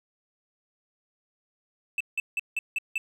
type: tone bursts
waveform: triangle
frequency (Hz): 2637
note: E7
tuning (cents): 0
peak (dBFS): -23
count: 6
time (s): 1.98-2.98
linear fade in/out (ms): 2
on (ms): 25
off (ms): 170
effects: none